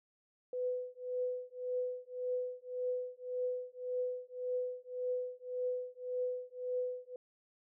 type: tone with tremolo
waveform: sine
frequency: 500 Hz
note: B4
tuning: 21 cents sharp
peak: -31 dBFS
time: 0.53-7.16 s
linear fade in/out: 2 ms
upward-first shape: triangle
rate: 1.8 Hz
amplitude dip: 100%
effects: none